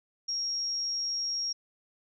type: tone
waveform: sine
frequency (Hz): 5588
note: F8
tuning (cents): 0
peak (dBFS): -29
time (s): 0.28-1.53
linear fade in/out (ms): 10
effects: none